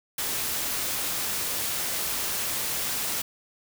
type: noise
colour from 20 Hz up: white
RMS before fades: -29 dBFS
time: 0.18-3.22 s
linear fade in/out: 5 ms
effects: none